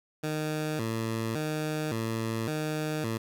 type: tone with vibrato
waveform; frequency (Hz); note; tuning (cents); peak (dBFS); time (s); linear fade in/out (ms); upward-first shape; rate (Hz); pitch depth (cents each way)
15% pulse; 131.8; C3; +13; -23; 0.23-3.18; 10; square; 0.89; 270
effects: 10-bit